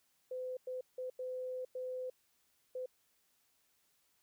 sine tone bursts at uneven times, 509 Hz, C5, 48 cents flat, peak -38 dBFS, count 6, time 0.31-0.57 / 0.67-0.81 / 0.98-1.1 / 1.19-1.65 / 1.75-2.1 / 2.75-2.86 s, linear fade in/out 5 ms, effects white hiss -75 dBFS RMS until 4.22 s

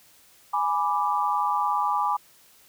sine chord, G# diminished, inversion none, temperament equal, 830.6 / 987.8 / 1174.7 Hz, G#5 / B5 / D6, 0 / 0 / 0 cents, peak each -26 dBFS, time 0.53-2.17 s, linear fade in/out 10 ms, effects white hiss -56 dBFS RMS until 2.68 s

